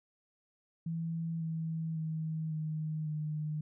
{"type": "tone with pitch steps", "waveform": "sine", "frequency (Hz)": [164.81, 161.7, 158.65, 155.65, 152.71], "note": ["E3", "E3", "D#3", "D#3", "D#3"], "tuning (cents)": [0, -33, 34, 1, -32], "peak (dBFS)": -33, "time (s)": [0.86, 3.61], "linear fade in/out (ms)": 5, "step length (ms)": 550, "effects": []}